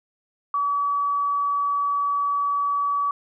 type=tone; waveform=sine; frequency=1142 Hz; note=D6; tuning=49 cents flat; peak=-20 dBFS; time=0.54-3.11 s; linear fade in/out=2 ms; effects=none